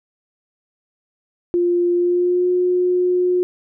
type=tone with pitch glide; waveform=sine; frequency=350 to 360.5 Hz; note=F4 to F#4; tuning=+4 to -45 cents; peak=-14 dBFS; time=1.54-3.43 s; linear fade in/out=0 ms; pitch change=+51 cents; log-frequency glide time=1.94-2.5 s; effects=none